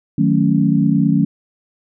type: chord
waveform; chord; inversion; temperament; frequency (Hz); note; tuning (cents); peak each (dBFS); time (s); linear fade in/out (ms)
sine; D# half-diminished seventh; none; equal; 155.56 / 185 / 220 / 277.2; D#3 / F#3 / A3 / C#4; 0 / 0 / 0 / 0; -17; 0.18-1.25; 5
effects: none